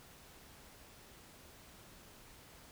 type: silence
effects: pink hiss -58 dBFS RMS until 2.71 s